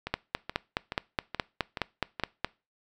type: two click trains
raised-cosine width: 0.3 ms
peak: -10 / -17 dBFS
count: 12 / 6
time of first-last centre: 0.14-2.446 / 0.07-2.198 s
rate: 4.77 / 2.35 Hz
effects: noise-tail reverb RT60 0.3 s tail -23 dB re dry